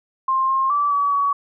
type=tone with pitch steps; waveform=sine; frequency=1057 / 1066 / 1159 / 1140 / 1130 Hz; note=C6 / C6 / D6 / C#6 / C#6; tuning=+17 / +32 / -23 / +48 / +33 cents; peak=-16 dBFS; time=0.28-1.33 s; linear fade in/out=5 ms; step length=210 ms; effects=none